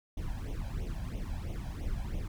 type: noise with flanger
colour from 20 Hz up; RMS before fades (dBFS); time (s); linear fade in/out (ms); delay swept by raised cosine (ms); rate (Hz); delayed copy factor
brown; -36; 0.17-2.28; 5; 0.32 to 1.27; 3; +0.85
effects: none